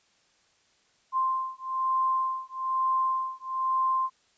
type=beating tone pair; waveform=sine; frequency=1046.5 / 1047.6 Hz; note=C6 / C6; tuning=0 / +2 cents; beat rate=1.1 Hz; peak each=-28 dBFS; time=1.12-4.1 s; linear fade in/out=50 ms; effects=white hiss -66 dBFS RMS until 4.37 s + resampled to 16000 Hz